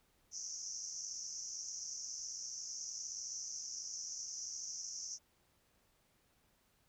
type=band-pass noise; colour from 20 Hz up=pink; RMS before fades=-45 dBFS; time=0.31-5.19 s; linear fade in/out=50 ms; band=5500 to 6400 Hz; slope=96 dB/octave; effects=pink hiss -74 dBFS RMS until 6.88 s